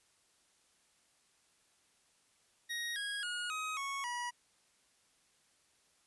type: tone with pitch steps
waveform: 25% pulse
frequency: 1880 / 1646.1 / 1441.3 / 1262 / 1105 / 967.5 Hz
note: A#6 / G#6 / F#6 / D#6 / C#6 / B5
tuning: +14 / -16 / -46 / +24 / -6 / -36 cents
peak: -33 dBFS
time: 2.69-4.31 s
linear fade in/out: 20 ms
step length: 270 ms
effects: white hiss -71 dBFS RMS until 6.06 s + resampled to 24000 Hz